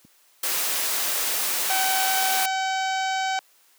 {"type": "click train", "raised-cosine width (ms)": 5, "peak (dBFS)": -24, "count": 4, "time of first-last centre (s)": [0.05, 1.613], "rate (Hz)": 1.92}
{"type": "noise", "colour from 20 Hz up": "white", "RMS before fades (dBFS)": -25, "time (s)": [0.43, 2.46], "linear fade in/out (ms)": 5}
{"type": "harmonic tone", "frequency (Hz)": 763, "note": "G5", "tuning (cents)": -47, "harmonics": [1, 2, 3, 4, 5, 6, 7, 8, 9, 10], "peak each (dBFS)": [-24, -30, -34, -36, -38, -40, -41, -42, -43, -44], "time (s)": [1.7, 3.39], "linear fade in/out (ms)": 0}
{"effects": ["white hiss -59 dBFS RMS until 3.78 s", "high-pass 400 Hz 12 dB/octave"]}